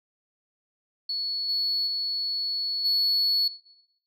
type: tone with level steps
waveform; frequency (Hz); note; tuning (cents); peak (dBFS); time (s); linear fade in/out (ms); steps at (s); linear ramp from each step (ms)
sine; 4400; C#8; -14; -26 / -22 / -25 / -18; 1.09-3.48; 5; 1.48 / 1.86 / 2.84; 20
effects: noise-tail reverb RT60 0.8 s tail -18 dB re dry + tanh soft clip ceiling -19 dBFS